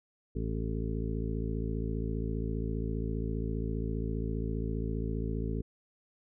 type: harmonic tone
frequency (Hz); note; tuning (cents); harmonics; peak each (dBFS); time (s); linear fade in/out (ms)
55; A1; 0; 1 / 2 / 3 / 4 / 5 / 7 / 8; -34 / -37 / -39 / -40 / -41 / -42 / -43; 0.35-5.62; 10
effects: none